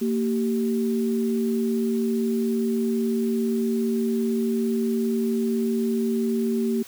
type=tone pair together; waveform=sine; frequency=229.4 / 387.9 Hz; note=A#3 / G4; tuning=-28 / -18 cents; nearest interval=major sixth; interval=910 cents; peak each=-22 / -26 dBFS; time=0.01-6.83 s; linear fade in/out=10 ms; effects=white hiss -45 dBFS RMS until 6.87 s